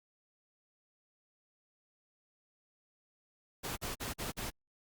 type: noise bursts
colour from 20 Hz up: pink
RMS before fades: -39 dBFS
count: 5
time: 3.63-4.506 s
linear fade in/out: 20 ms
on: 140 ms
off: 44 ms
effects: Opus 48 kbps